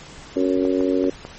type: harmonic tone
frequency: 92.5 Hz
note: F#2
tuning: in tune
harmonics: 3 / 4 / 5 / 6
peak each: -20 / -22 / -24 / -26 dBFS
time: 0.36-1.1 s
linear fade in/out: 5 ms
type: clicks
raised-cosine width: 1 ms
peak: -19 dBFS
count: 4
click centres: 0.652 / 0.808 / 1.041 / 1.251 s
effects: pink hiss -41 dBFS RMS until 1.38 s + MP3 32 kbps